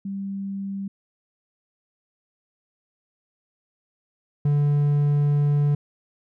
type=tone pair in turn; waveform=sine / triangle; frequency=196.4 / 145.4 Hz; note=G3 / D3; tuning=+4 / -17 cents; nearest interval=perfect fourth; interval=521 cents; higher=first; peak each=-27 / -15 dBFS; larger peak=second; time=0.05-0.88 / 4.45-5.75 s; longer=second; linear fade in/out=5 ms; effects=none